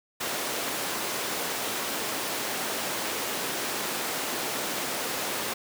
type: high-pass noise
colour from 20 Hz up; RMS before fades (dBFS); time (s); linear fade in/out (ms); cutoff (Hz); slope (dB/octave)
pink; -31; 0.2-5.54; 10; 310; 12
effects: none